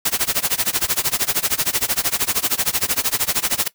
white noise with tremolo, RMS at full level -17 dBFS, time 0.05-3.68 s, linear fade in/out 5 ms, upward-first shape sine, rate 13 Hz, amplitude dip 95%, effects noise-tail reverb RT60 0.1 s tail -19 dB re dry

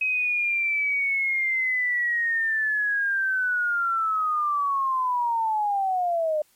sine linear sweep, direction down, 2542 to 598 Hz, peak -21 dBFS, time 0.01-6.42 s, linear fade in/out 5 ms, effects white hiss -62 dBFS RMS until 6.55 s + MP3 64 kbps

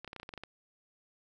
clicks, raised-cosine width 0.3 ms, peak -27 dBFS, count 10, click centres 0.046 / 0.077 / 0.131 / 0.163 / 0.199 / 0.231 / 0.291 / 0.338 / 0.377 / 0.436 s, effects none

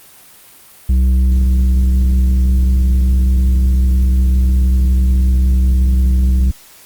triangle tone with tanh clipping, 63.9 Hz, C2, 40 cents flat, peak -10 dBFS, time 0.89-6.51 s, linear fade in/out 5 ms, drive 11 dB, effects white hiss -42 dBFS RMS until 6.85 s + Opus 32 kbps

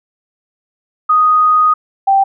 sine tone pair in turn, 1244.5 / 782.1 Hz, D#6 / G5, 0 / -4 cents, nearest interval minor sixth, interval 804 cents, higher first, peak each -7 dBFS, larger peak neither, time 1.09-1.74 / 2.07-2.24 s, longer first, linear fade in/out 10 ms, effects none

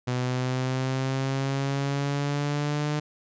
sawtooth exponential sweep, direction up, 124.6 to 150 Hz, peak -21 dBFS, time 0.07-3 s, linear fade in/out 10 ms, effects resampled to 16000 Hz

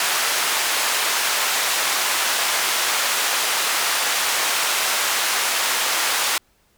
pink band-pass noise, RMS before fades -21 dBFS, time 0-6.38 s, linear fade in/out 2 ms, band 950 to 13000 Hz, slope 12 dB/octave, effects pink hiss -61 dBFS RMS until 6.77 s

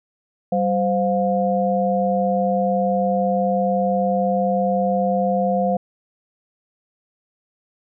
sine tone cluster, 193.1 / 519 / 708 Hz, G3 / C5 / F5, -26 / -14 / +23 cents, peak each -21 dBFS, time 0.52-5.77 s, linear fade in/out 5 ms, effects none

